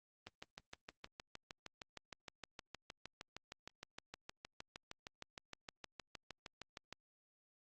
click train, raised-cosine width 0.2 ms, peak -30 dBFS, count 44, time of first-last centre 0.27-6.926 s, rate 6.46 Hz, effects Opus 24 kbps

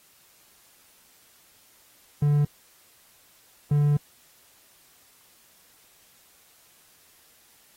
triangle tone bursts at uneven times, 146.2 Hz, D3, 7 cents flat, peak -16 dBFS, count 2, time 2.22-2.45 / 3.71-3.97 s, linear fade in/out 5 ms, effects white hiss -58 dBFS RMS until 7.76 s + AAC 48 kbps

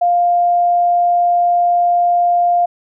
sine tone, 701 Hz, F5, 6 cents sharp, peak -10 dBFS, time 0.01-2.66 s, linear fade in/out 10 ms, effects none

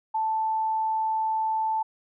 sine tone, 880 Hz, A5, in tune, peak -23 dBFS, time 0.14-1.83 s, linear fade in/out 10 ms, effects none

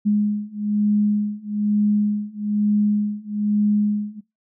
sine beating tone pair, 207.7 / 208.8 Hz, G#3 / G#3, 0 / +10 cents, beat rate 1.1 Hz, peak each -21 / -20 dBFS, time 0.05-4.21 s, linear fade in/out 20 ms, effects noise-tail reverb RT60 0.2 s tail -22 dB re dry

